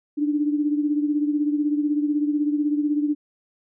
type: beating tone pair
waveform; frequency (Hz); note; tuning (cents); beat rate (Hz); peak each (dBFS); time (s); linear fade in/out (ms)
sine; 293.7 / 309.7; D4 / D#4; 0 / -8; 16; -20 / -27; 0.17-3.15; 20
effects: none